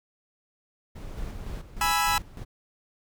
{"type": "noise", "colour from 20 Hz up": "brown", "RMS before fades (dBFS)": -37, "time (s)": [0.95, 1.6], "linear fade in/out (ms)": 10}
{"type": "noise with tremolo", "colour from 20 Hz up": "brown", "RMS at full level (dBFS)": -36, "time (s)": [1.16, 2.45], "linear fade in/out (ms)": 20, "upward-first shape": "square", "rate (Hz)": 3.3, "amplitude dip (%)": 65}
{"type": "chord", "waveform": "sawtooth", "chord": "E major", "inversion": "first", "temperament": "equal", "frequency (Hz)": [830.6, 987.8, 1318.5], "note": ["G#5", "B5", "E6"], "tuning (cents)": [0, 0, 0], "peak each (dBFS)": -23, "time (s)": [1.81, 2.18], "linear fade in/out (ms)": 2}
{"effects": []}